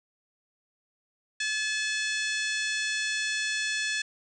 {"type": "harmonic tone with a mistuned harmonic", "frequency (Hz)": 860, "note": "A5", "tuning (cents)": -40, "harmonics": [2, 3, 4, 5, 6, 7, 8, 9, 10], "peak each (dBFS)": [-30, -34, -36, -38, -40, -41, -42, -43, -44], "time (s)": [1.4, 4.02], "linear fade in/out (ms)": 5, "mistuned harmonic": 6, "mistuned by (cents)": 47, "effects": []}